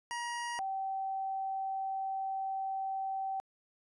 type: tone pair in turn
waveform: 25% pulse / sine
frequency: 951 / 772.2 Hz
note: A#5 / G5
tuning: +34 / -26 cents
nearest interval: major third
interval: 360 cents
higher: first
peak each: -32 / -33 dBFS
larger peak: first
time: 0.11-0.59 / 0.59-3.4 s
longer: second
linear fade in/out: 0 ms
effects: resampled to 24000 Hz